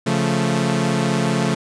sawtooth chord, Db augmented, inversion none, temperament equal, 138.59 / 174.61 / 220 Hz, Db3 / F3 / A3, 0 / 0 / 0 cents, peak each -18 / -18 / -17 dBFS, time 0.06-1.55 s, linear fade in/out 10 ms, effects resampled to 22050 Hz

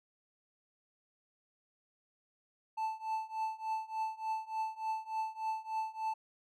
triangle tone with tremolo, 880 Hz, A5, in tune, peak -29 dBFS, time 2.77-6.14 s, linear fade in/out 10 ms, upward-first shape triangle, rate 3.4 Hz, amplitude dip 95%, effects none

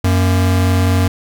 square tone pair together, 92.51 / 233.1 Hz, F#2 / A#3, 0 / 0 cents, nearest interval octave + major third, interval 1600 cents, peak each -12 / -21 dBFS, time 0.04-1.08 s, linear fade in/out 5 ms, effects none

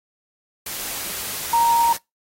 sine tone in noise, 932.3 Hz, A#5, in tune, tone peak -14 dBFS, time 1.53-1.93 s, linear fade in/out 5 ms, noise white, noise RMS -29 dBFS, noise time 0.66-1.97 s, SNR +12 dB, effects noise-tail reverb RT60 0.2 s tail -24 dB re dry + AAC 48 kbps

